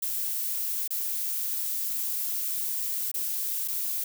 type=noise with dropouts; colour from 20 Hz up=violet; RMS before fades=-30 dBFS; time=0.02-4.04 s; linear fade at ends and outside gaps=5 ms; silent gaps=0.877-0.905 / 3.116-3.14 / 3.678-3.682 s; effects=none